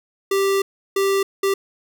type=tone bursts at uneven times; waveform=square; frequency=392 Hz; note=G4; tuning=in tune; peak=-17 dBFS; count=3; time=0.31-0.62 / 0.96-1.23 / 1.43-1.54 s; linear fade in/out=5 ms; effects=none